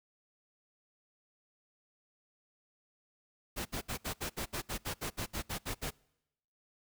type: noise bursts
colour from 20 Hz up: pink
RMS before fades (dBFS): -37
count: 15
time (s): 3.56-5.909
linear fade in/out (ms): 20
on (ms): 95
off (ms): 66
effects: noise-tail reverb RT60 0.9 s tail -26 dB re dry